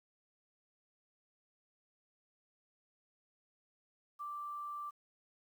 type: tone with quantisation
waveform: sine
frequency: 1174.7 Hz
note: D6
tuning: in tune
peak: -40 dBFS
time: 4.19-4.91 s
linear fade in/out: 20 ms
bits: 11
effects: none